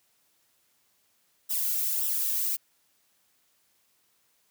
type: noise with flanger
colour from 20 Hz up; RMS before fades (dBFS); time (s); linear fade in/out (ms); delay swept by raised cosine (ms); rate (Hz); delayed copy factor
violet; -28; 1.49-2.57; 20; 0.44 to 2.04; 1.8; -0.8
effects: white hiss -69 dBFS RMS until 4.5 s + high-pass 60 Hz 12 dB/octave